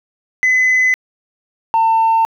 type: tone pair in turn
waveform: sine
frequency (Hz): 2021 / 900.3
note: B6 / A5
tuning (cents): +39 / +39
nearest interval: octave + major second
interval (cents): 1400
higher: first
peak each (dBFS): -8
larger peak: neither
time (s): 0.43-0.94 / 1.74-2.25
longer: neither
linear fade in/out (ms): 0
effects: tanh soft clip ceiling -8 dBFS + 8-bit